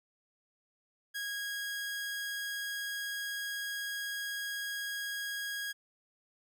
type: tone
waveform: sawtooth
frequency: 1644 Hz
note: G#6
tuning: 18 cents flat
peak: -32 dBFS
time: 1.14-5.73 s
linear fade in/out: 20 ms
effects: none